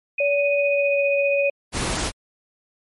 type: tone with tremolo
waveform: sine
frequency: 2489 Hz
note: D#7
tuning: in tune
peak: -20 dBFS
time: 0.18-1.5 s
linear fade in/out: 5 ms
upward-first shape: triangle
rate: 15 Hz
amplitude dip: 50%
type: tone with pitch glide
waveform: sine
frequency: 571 to 563.5 Hz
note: D5 to C#5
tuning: -49 to +28 cents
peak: -18 dBFS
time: 0.2-1.5 s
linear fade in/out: 5 ms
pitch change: -23 cents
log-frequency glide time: 0.56-1.05 s
type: noise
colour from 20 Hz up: pink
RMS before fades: -24 dBFS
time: 1.72-2.12 s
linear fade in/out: 50 ms
effects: MP3 48 kbps